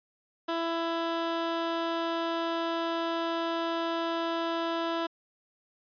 15% pulse tone, 332.8 Hz, E4, 17 cents sharp, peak -22 dBFS, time 0.48-5.07 s, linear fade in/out 10 ms, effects resampled to 11025 Hz

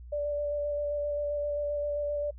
sine tone with vibrato, 584 Hz, D5, 10 cents flat, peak -28 dBFS, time 0.12-2.31 s, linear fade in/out 10 ms, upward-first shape square, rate 7.6 Hz, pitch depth 10 cents each way, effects noise-tail reverb RT60 0.1 s tail -25 dB re dry + added 60 Hz sine -43 dBFS peak until 2.38 s

